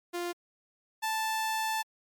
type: tone pair in turn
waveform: sawtooth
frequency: 349.2 / 879.9 Hz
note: F4 / A5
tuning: 0 / 0 cents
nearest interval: octave + major third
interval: 1600 cents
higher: second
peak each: -28 / -25 dBFS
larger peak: second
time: 0.13-0.33 / 1.02-1.83 s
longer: second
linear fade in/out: 20 ms
effects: MP3 96 kbps